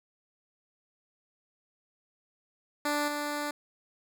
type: tone with level steps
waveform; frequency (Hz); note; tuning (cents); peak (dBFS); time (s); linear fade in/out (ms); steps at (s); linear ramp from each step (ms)
10% pulse; 293.7; D4; 0; -19 / -23; 2.85-3.51; 5; 3.08; 2
effects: none